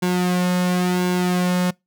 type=tone with flanger; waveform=sawtooth; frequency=180 Hz; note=F#3; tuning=47 cents flat; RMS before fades=-19 dBFS; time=0.02-1.71 s; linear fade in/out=10 ms; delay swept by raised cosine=1.6 to 2.6 ms; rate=0.95 Hz; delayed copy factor=-0.65; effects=noise-tail reverb RT60 0.2 s tail -26 dB re dry